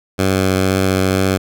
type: tone with vibrato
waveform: 10% pulse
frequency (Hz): 94.8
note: F#2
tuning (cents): +43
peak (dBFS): -5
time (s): 0.18-1.38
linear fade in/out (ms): 20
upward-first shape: triangle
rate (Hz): 2.1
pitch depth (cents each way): 12
effects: none